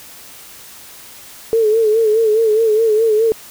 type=tone with vibrato; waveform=sine; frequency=440 Hz; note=A4; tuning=in tune; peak=-10 dBFS; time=1.53-3.32 s; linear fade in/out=0 ms; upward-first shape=sine; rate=4.8 Hz; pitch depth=70 cents each way; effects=white hiss -38 dBFS RMS until 3.5 s